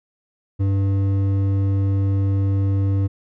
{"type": "tone with hard clipping", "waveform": "triangle", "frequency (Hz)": 98, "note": "G2", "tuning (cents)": 0, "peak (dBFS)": -18, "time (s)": [0.59, 3.08], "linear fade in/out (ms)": 20, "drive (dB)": 12, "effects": []}